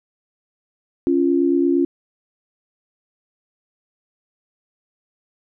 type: tone pair together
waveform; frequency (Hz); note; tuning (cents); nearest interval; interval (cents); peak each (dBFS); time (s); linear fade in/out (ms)
sine; 277.2 / 345.9; C#4 / F4; 0 / -17; major third; 383; -17; 1.07-1.85; 0
effects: none